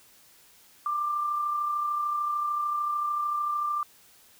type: tone with amplitude modulation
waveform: sine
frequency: 1186 Hz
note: D6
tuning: 17 cents sharp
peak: -24 dBFS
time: 0.86-3.83 s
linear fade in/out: 2 ms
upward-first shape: sine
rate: 33.4 Hz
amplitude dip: 35%
effects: white hiss -57 dBFS RMS until 4.39 s